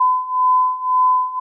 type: beating tone pair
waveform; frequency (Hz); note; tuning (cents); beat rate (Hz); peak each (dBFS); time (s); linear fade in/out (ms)
sine; 1011 / 1012.9; B5 / B5; +40 / +43; 1.9; -18 / -15; 0-1.4; 10
effects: none